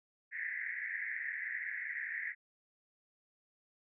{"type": "band-pass noise", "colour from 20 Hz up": "pink", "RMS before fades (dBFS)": -40, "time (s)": [0.31, 2.35], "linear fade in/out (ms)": 50, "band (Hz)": [1700, 2100], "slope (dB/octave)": 96, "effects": []}